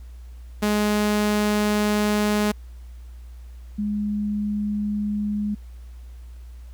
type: tone pair in turn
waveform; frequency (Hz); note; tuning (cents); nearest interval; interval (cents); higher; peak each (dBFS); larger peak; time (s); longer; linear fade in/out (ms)
sawtooth / sine; 209.3 / 207.9; G#3 / G#3; +14 / +2; unison; 12; first; -15 / -22; first; 0.62-2.52 / 3.78-5.55; first; 10
effects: added 60 Hz sine -37 dBFS peak until 6.73 s + pink hiss -59 dBFS RMS until 6.73 s